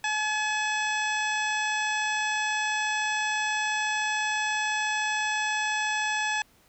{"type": "harmonic tone", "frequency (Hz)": 853, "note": "G#5", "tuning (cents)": 46, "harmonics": [1, 2, 3, 4, 5, 6, 7, 9], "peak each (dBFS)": [-30, -29, -32, -36, -46, -43, -39, -40], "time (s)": [0.04, 6.42], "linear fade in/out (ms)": 2, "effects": ["pink hiss -61 dBFS RMS until 6.68 s"]}